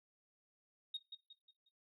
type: tone with echo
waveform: sine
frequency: 3729 Hz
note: A#7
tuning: in tune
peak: -37 dBFS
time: 0.94-0.97 s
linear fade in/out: 5 ms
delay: 180 ms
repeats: 4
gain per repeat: -8 dB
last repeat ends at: 1.69 s
effects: noise-tail reverb RT60 0.2 s tail -17 dB re dry + tanh soft clip ceiling -34 dBFS